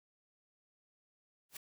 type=noise with exponential growth; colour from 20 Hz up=white; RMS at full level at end=-40 dBFS; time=1.49-1.57 s; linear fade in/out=5 ms; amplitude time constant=16 ms; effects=none